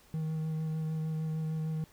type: tone with vibrato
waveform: triangle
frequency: 157.9 Hz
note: D#3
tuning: 26 cents sharp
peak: -29 dBFS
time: 0.14-1.84 s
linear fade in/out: 0 ms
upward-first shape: sine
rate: 6.6 Hz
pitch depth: 13 cents each way
effects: pink hiss -61 dBFS RMS until 1.92 s